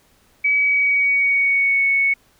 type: tone with pitch glide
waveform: sine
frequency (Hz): 2279 to 2214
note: C#7 to C#7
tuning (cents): +47 to -3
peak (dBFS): -14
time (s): 0.44-2.14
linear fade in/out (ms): 10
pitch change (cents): -50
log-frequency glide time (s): 0.55-1.85
effects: pink hiss -57 dBFS RMS until 2.39 s